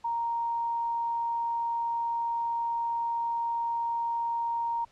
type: tone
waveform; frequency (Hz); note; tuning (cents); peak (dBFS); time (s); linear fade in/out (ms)
sine; 932.3; A#5; 0; -27; 0.04-4.85; 10
effects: pink hiss -62 dBFS RMS until 4.91 s + low-pass 6000 Hz 12 dB/octave